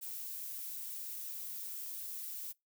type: noise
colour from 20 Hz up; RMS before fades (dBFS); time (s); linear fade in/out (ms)
violet; -43; 0.01-2.53; 20
effects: noise-tail reverb RT60 0.2 s tail -24 dB re dry